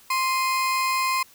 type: tone pair together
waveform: 35% pulse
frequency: 1046.5 / 2489 Hz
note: C6 / D#7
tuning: 0 / 0 cents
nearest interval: octave + minor third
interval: 1500 cents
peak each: -20 / -28 dBFS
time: 0.1-1.23 s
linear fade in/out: 5 ms
effects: white hiss -53 dBFS RMS until 1.34 s